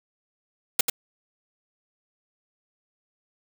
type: noise with echo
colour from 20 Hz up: white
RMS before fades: -18 dBFS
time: 0.79-0.81 s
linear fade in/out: 5 ms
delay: 90 ms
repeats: 1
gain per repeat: -5 dB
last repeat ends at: 0.9 s
effects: none